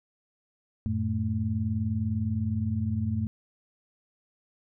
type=tone cluster; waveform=sine; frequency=91.1 / 110.9 / 219.4 Hz; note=F#2 / A2 / A3; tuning=-26 / +14 / -5 cents; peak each=-30 dBFS; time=0.86-3.27 s; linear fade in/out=0 ms; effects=none